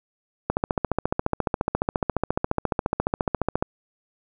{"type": "click train", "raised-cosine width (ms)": 1, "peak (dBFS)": -7, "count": 46, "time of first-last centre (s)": [0.5, 3.625], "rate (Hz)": 14.4, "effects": []}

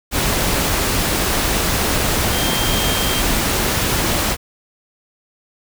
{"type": "tone in noise", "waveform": "sine", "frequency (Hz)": 3183, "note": "G7", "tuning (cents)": 26, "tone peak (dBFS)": -24, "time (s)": [2.31, 3.23], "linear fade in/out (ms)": 50, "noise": "pink", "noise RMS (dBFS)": -18, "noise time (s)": [0.11, 4.37], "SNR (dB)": -9, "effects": []}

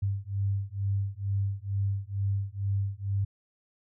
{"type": "beating tone pair", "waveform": "sine", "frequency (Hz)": [98, 100.2], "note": ["G2", "G2"], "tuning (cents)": [0, 38], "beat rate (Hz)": 2.2, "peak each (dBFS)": -30, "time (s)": [0.02, 3.25], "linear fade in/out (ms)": 10, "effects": []}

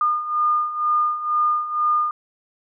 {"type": "beating tone pair", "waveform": "sine", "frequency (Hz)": [1214, 1216.1], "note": ["D#6", "D#6"], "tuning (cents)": [-43, -40], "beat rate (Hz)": 2.1, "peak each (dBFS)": [-24, -19], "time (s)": [0.01, 2.11], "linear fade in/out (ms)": 2, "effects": []}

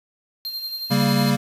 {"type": "tone with tremolo", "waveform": "square", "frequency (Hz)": 4186, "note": "C8", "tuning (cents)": 0, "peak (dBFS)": -26, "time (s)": [0.45, 1.3], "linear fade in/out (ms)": 0, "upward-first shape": "sine", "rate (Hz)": 11, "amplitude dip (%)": 50}
{"type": "chord", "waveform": "square", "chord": "G diminished", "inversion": "second", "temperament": "equal", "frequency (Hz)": [138.59, 196, 233.1], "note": ["Db3", "G3", "Bb3"], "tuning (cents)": [0, 0, 0], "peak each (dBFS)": -22, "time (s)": [0.9, 1.37], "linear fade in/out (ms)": 20}
{"effects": ["resampled to 32000 Hz", "8-bit"]}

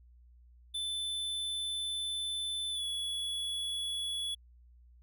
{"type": "tone with pitch glide", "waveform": "square", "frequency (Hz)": [3520, 3386], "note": ["A7", "G#7"], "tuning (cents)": [0, 33], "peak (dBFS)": -34, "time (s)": [0.74, 4.35], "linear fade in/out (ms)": 10, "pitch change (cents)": -67, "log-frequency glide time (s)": [2.71, 2.84], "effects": ["added 60 Hz sine -56 dBFS peak until 5.02 s"]}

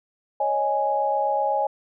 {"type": "chord", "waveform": "sine", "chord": "C# suspended second", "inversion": "none", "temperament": "equal", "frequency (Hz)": [554.4, 622.3, 830.6], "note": ["C#5", "D#5", "G#5"], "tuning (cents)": [0, 0, 0], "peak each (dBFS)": [-26, -27, -22], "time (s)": [0.4, 1.67], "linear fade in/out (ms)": 5, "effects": []}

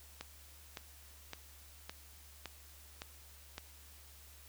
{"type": "click train", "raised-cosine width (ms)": 0.2, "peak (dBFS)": -25, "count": 7, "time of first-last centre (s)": [0.21, 3.581], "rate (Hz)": 1.78, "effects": ["added 71 Hz sine -58 dBFS peak until 4.48 s", "white hiss -59 dBFS RMS until 4.48 s"]}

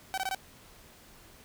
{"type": "tone bursts", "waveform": "sawtooth", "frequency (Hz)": 765, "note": "G5", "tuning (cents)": -42, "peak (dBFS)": -26, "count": 4, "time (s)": [0.14, 0.347], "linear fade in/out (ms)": 0, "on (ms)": 36, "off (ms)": 21, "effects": ["pink hiss -55 dBFS RMS until 1.44 s"]}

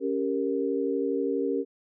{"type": "chord", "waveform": "sine", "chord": "G diminished", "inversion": "second", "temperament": "equal with one note detuned", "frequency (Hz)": [277.2, 393.8, 466.2], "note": ["Db4", "G4", "Bb4"], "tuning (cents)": [0, 8, 0], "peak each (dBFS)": -29, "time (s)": [0, 1.65], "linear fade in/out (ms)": 50, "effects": []}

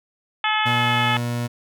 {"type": "harmonic tone", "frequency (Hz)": 430, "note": "A4", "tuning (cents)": -40, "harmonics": [2, 3, 4, 5, 6, 7, 8], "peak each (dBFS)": [-23, -25, -26, -27, -28, -28, -29], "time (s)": [0.44, 1.17], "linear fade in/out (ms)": 2}
{"type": "tone", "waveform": "30% pulse", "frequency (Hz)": 120, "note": "B2", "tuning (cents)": -49, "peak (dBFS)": -20, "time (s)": [0.65, 1.48], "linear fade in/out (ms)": 20}
{"effects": []}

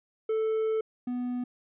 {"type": "tone pair in turn", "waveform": "triangle", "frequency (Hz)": [440, 246.9], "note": ["A4", "B3"], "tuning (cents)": [0, 0], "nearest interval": "minor seventh", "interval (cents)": 1000, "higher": "first", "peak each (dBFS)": [-23, -27], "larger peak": "first", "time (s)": [[0.29, 0.81], [1.07, 1.44]], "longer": "first", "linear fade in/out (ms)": 5, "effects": ["resampled to 8000 Hz"]}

